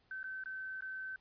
sine tone with dropouts, 1536 Hz, G6, 36 cents flat, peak -40 dBFS, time 0.11-1.16 s, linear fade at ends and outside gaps 2 ms, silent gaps 0.231-0.241 / 0.438-0.458 / 0.808-0.822 s, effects pink hiss -72 dBFS RMS until 1.2 s + resampled to 11025 Hz

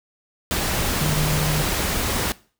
sine tone in noise, 152.2 Hz, D#3, 38 cents flat, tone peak -21 dBFS, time 1.01-1.62 s, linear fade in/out 0 ms, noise pink, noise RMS -23 dBFS, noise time 0.51-2.32 s, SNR -1 dB, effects noise-tail reverb RT60 0.4 s tail -20 dB re dry

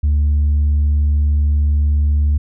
sine tone, 73.6 Hz, D2, 4 cents sharp, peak -9 dBFS, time 0.03-2.38 s, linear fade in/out 10 ms, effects tanh soft clip ceiling -10 dBFS

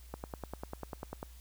click train, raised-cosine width 1 ms, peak -25 dBFS, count 12, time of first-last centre 0.14-1.229 s, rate 10.1 Hz, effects added 60 Hz sine -50 dBFS peak until 1.4 s + white hiss -61 dBFS RMS until 1.4 s

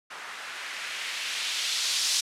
violet noise with low-pass filter sweep, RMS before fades -31 dBFS, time 0.1-2.21 s, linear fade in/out 10 ms, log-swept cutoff 1300 to 5000 Hz, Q 1.4, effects low-pass 12000 Hz 12 dB/octave

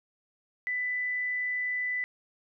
sine tone, 1992 Hz, B6, 14 cents sharp, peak -28 dBFS, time 0.67-2.04 s, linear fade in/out 0 ms, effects none

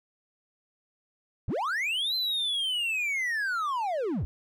triangle linear two-way sweep, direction up then down, 53.5 to 4113 to 53.5 Hz, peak -25 dBFS, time 1.48-4.25 s, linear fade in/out 0 ms, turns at 2.15 s, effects none

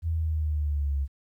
sine exponential sweep, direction down, 83.2 to 68.3 Hz, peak -24 dBFS, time 0.02-1.08 s, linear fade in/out 50 ms, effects 11-bit

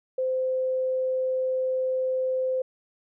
sine tone, 517 Hz, C5, 21 cents flat, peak -23 dBFS, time 0.18-2.62 s, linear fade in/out 5 ms, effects none

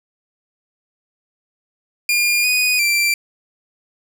sawtooth tone with pitch steps, 2413 / 2481 / 2353 Hz, D7 / D#7 / D7, +46 / -6 / +3 cents, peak -11 dBFS, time 2.09-3.14 s, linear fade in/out 2 ms, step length 350 ms, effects none

